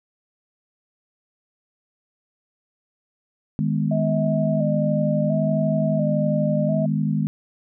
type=chord; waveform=sine; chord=G# minor; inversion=second; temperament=just; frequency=155.74 / 207.7 / 249.2 Hz; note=D#3 / G#3 / B3; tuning=+2 / 0 / +16 cents; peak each=-22 / -23 / -27 dBFS; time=3.59-7.27 s; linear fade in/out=0 ms
type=tone with vibrato; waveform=sine; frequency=622.3 Hz; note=D#5; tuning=in tune; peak=-23 dBFS; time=3.91-6.86 s; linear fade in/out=5 ms; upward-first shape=square; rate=0.72 Hz; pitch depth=49 cents each way
effects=none